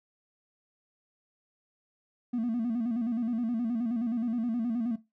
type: tone with vibrato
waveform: triangle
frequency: 233.5 Hz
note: A#3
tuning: 3 cents sharp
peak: -24 dBFS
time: 2.33-4.96 s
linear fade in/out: 10 ms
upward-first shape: square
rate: 9.5 Hz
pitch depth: 79 cents each way
effects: noise-tail reverb RT60 0.2 s tail -18 dB re dry + tanh soft clip ceiling -23 dBFS